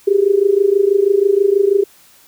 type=tone with amplitude modulation; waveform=sine; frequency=398.3 Hz; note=G4; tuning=28 cents sharp; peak=-6 dBFS; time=0.07-1.84 s; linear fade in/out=10 ms; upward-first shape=sine; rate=26.2 Hz; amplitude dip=85%; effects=white hiss -48 dBFS RMS until 2.27 s